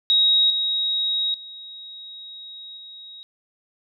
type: tone with level steps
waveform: sine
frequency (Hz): 3793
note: A#7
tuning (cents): +29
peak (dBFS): -14 / -20 / -36 / -38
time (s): 0.1-3.23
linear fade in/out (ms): 0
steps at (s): 0.5 / 1.34 / 2.77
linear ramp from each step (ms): 2
effects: none